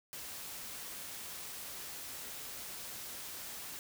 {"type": "noise", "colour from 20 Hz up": "white", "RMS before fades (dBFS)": -45, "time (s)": [0.13, 3.79], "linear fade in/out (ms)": 0, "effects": []}